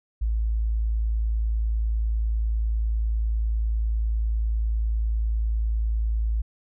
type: tone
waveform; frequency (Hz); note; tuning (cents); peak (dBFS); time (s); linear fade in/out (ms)
sine; 55; A1; 0; -21; 0.21-6.42; 10
effects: none